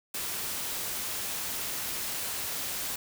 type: noise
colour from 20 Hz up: white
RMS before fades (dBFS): -34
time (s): 0.14-2.96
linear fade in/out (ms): 5
effects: none